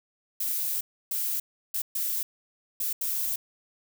violet noise bursts at uneven times, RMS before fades -29 dBFS, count 6, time 0.4-0.81 / 1.11-1.4 / 1.74-1.82 / 1.95-2.23 / 2.8-2.93 / 3.01-3.36 s, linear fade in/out 5 ms, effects none

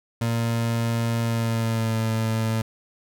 30% pulse tone with pitch glide, 115.9 to 111.76 Hz, A#2 to A2, -10 to +27 cents, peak -19 dBFS, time 0.21-2.62 s, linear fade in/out 5 ms, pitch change -63 cents, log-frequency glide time 1.21-2.03 s, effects none

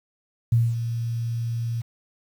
sine tone with ADSR envelope, 116.54 Hz, A#2, in tune, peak -14 dBFS, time 0.52-1.82 s, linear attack 5 ms, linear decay 220 ms, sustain -10 dB, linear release 13 ms, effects 8-bit

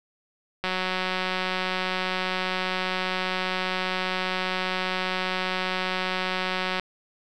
click train, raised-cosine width 0.3 ms, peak -11 dBFS, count 1140, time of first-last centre 0.64-6.797 s, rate 185 Hz, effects none

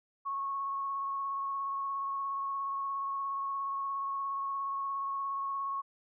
sine tone with vibrato, 1100 Hz, C#6, 14 cents flat, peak -32 dBFS, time 0.25-5.82 s, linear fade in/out 20 ms, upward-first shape triangle, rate 17 Hz, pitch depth 17 cents each way, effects none

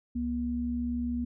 sine tone pair together, 67.6 / 240.9 Hz, C#2 / B3, -43 / -43 cents, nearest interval octave + minor seventh, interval 2200 cents, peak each -36 / -29 dBFS, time 0.15-1.25 s, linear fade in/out 10 ms, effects none

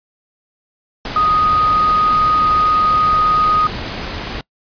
sine tone in noise, 1244.5 Hz, D#6, in tune, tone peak -11 dBFS, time 1.16-3.67 s, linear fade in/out 2 ms, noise pink, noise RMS -25 dBFS, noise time 1.05-4.41 s, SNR +11 dB, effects noise-tail reverb RT60 0.1 s tail -24 dB re dry + resampled to 11025 Hz

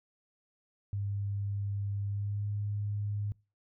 sine tone with pitch glide, 100.6 to 103.01 Hz, G2 to G#2, +45 to -14 cents, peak -31 dBFS, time 0.93-3.32 s, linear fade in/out 0 ms, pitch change +41 cents, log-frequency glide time 2.04-2.48 s, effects noise-tail reverb RT60 0.3 s tail -24 dB re dry

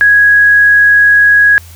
sine tone, 1661.2 Hz, G#6, in tune, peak -3 dBFS, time 0.01-1.58 s, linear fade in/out 0 ms, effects added 85 Hz sine -32 dBFS peak until 1.75 s + white hiss -39 dBFS RMS until 1.75 s

